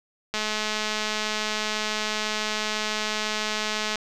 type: click train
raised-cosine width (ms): 0.2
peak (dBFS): -10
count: 775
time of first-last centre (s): 0.34-3.957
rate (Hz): 214
effects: none